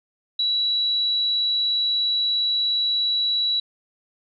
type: tone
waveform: sine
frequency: 3919 Hz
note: B7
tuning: 14 cents flat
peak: -19 dBFS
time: 0.39-3.6 s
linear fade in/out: 5 ms
effects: none